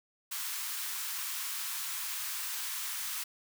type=high-pass noise; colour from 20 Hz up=white; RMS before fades=-37 dBFS; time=0.31-3.24 s; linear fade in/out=10 ms; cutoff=930 Hz; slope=48 dB/octave; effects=none